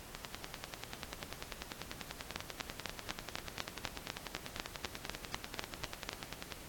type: two click trains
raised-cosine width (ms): 0.2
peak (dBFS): -22 / -17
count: 66 / 16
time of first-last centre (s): 0.15-6.523 / 2.36-6.091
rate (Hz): 10.2 / 4.02
effects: pink hiss -51 dBFS RMS until 6.68 s + AAC 64 kbps